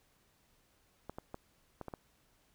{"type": "clicks", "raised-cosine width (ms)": 1, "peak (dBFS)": -28, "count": 6, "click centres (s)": [1.096, 1.185, 1.344, 1.813, 1.883, 1.938], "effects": ["pink hiss -71 dBFS RMS until 2.54 s"]}